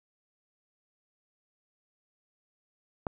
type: click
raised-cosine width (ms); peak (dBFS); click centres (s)
1; -17; 3.068
effects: none